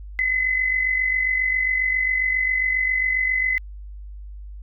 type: tone with amplitude modulation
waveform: sine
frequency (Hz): 2030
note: B6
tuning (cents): +47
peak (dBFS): -16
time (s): 0.19-3.58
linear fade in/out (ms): 0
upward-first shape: sine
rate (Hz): 47.4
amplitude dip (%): 55
effects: added 50 Hz sine -34 dBFS peak until 4.62 s